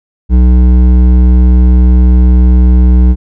sine tone with hard clipping, 61.8 Hz, B1, 2 cents sharp, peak -4 dBFS, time 0.29-3.16 s, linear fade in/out 50 ms, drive 10 dB, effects none

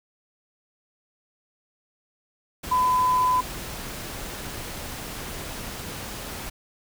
sine tone in noise, 1007 Hz, B5, 33 cents sharp, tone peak -18 dBFS, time 2.71-3.41 s, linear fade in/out 10 ms, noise pink, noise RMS -35 dBFS, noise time 2.63-6.5 s, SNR +14 dB, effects none

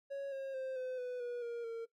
triangle tone with pitch steps, 554.4 / 539.6 / 525.1 / 511 / 497.3 / 484 / 471.1 / 458.4 Hz, C#5 / C#5 / C5 / C5 / B4 / B4 / A#4 / A#4, 0 / -47 / +6 / -41 / +12 / -35 / +18 / -29 cents, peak -36 dBFS, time 0.1-1.86 s, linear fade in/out 20 ms, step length 220 ms, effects noise-tail reverb RT60 0.1 s tail -17 dB re dry

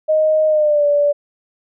sine tone with pitch glide, 622.3 to 580.6 Hz, D#5 to D5, 0 to -20 cents, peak -11 dBFS, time 0.08-1.13 s, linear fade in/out 20 ms, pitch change -120 cents, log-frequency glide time 0.47-0.86 s, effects none

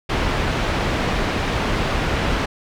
pink low-pass noise, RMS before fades -21 dBFS, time 0.09-2.46 s, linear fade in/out 10 ms, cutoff 3100 Hz, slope 12 dB/octave, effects none

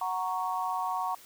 sine chord, F# major, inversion none, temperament equal, 740 / 932.3 / 1108.7 Hz, F#5 / A#5 / C#6, 0 / 0 / 0 cents, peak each -33 dBFS, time 0.01-1.15 s, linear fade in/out 5 ms, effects white hiss -53 dBFS RMS until 1.25 s

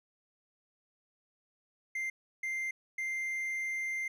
triangle tone bursts at uneven times, 2093 Hz, C7, in tune, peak -31 dBFS, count 3, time 1.95-2.1 / 2.43-2.71 / 2.98-4.08 s, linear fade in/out 5 ms, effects none

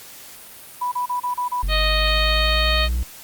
sine tone bursts, 986 Hz, B5, 3 cents flat, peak -20 dBFS, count 6, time 0.81-1.625 s, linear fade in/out 10 ms, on 110 ms, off 31 ms
triangle exponential sweep, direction up, 46.25 to 61.74 Hz, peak -17 dBFS, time 1.63-3.03 s, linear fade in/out 0 ms
harmonic tone, 622.3 Hz, D#5, in tune, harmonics 1 / 2 / 3 / 4 / 5 / 6 / 7, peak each -26 / -26 / -26 / -26 / -26 / -26 / -26 dBFS, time 1.68-2.89 s, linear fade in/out 50 ms
effects white hiss -41 dBFS RMS until 3.23 s + Opus 48 kbps

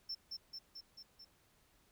triangle tone with echo, 5360 Hz, E8, 28 cents sharp, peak -37 dBFS, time 0.09-0.15 s, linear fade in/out 10 ms, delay 220 ms, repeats 5, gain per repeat -3 dB, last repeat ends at 1.25 s, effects tanh soft clip ceiling -35 dBFS + pink hiss -71 dBFS RMS until 1.91 s

